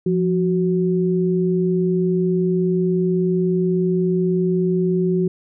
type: tone pair together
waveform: sine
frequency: 174.61 / 371 Hz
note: F3 / F#4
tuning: 0 / +5 cents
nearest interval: octave + minor second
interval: 1305 cents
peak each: -18 / -19 dBFS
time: 0.06-5.28 s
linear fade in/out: 5 ms
effects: none